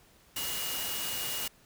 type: tone in noise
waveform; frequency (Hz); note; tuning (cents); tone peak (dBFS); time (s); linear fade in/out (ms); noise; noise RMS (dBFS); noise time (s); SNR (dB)
sine; 2876; F#7; -50; -39; 0.36-1.48; 5; white; -35; 0.36-1.48; -7
effects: pink hiss -61 dBFS RMS until 1.65 s